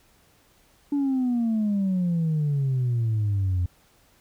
sine exponential sweep, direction down, 290.1 to 87.31 Hz, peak -19 dBFS, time 0.92-3.66 s, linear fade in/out 5 ms, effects tanh soft clip ceiling -19 dBFS + pink hiss -60 dBFS RMS until 4.2 s

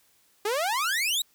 sawtooth exponential sweep, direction up, 398.7 to 3979 Hz, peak -21 dBFS, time 0.45-1.22 s, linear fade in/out 5 ms, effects white hiss -64 dBFS RMS until 1.34 s

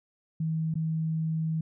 sine tone with dropouts, 160 Hz, D#3, 49 cents sharp, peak -26 dBFS, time 0.4-1.61 s, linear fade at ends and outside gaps 5 ms, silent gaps 0.741-0.754 s, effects none

